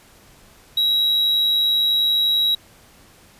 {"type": "tone", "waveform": "triangle", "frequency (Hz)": 3863, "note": "B7", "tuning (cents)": -39, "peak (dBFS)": -14, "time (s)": [0.77, 2.55], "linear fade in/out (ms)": 5, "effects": ["pink hiss -50 dBFS RMS until 3.39 s", "resampled to 32000 Hz"]}